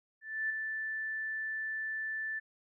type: tone with ADSR envelope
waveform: sine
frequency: 1760 Hz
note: A6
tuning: in tune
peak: -29 dBFS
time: 0.21-2.4 s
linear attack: 290 ms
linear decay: 5 ms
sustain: -5 dB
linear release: 18 ms
effects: none